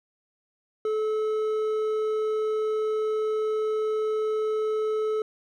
triangle tone with hard clipping, 432.5 Hz, A4, 30 cents flat, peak -25 dBFS, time 0.85-5.22 s, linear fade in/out 2 ms, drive 9 dB, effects none

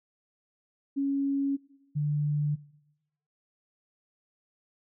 sine tone pair in turn, 277.2 / 147.73 Hz, C#4 / D3, 0 / +11 cents, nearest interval major seventh, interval 1089 cents, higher first, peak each -25 dBFS, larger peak neither, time 0.96-1.57 / 1.95-2.56 s, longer neither, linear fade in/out 20 ms, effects noise-tail reverb RT60 0.9 s tail -20 dB re dry

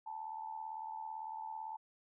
sine tone with amplitude modulation, 879 Hz, A5, 2 cents flat, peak -38 dBFS, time 0.06-1.77 s, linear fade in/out 10 ms, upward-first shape sine, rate 77.9 Hz, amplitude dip 70%, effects none

